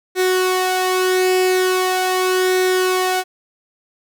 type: tone with flanger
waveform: sawtooth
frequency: 370 Hz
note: F#4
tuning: in tune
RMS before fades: -17 dBFS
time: 0.15-3.24 s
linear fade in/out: 50 ms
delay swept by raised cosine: 0.51 to 2.31 ms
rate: 0.41 Hz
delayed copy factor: +0.5
effects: none